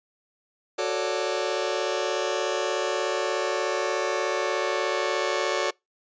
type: chord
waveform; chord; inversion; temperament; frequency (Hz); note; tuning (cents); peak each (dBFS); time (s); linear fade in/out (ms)
sawtooth; D major seventh; first; just; 367.1 / 440.5 / 550.6 / 587.3; F#4 / A4 / C#5 / D5; -14 / +2 / -12 / 0; -26; 0.78-5.71; 10
effects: noise-tail reverb RT60 0.2 s tail -26 dB re dry + resampled to 16000 Hz